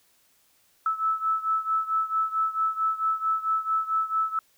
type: beating tone pair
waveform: sine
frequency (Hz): 1307 / 1311.5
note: E6 / E6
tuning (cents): -15 / -9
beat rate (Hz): 4.5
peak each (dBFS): -25 / -28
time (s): 0.86-4.39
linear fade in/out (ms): 2
effects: white hiss -64 dBFS RMS until 4.57 s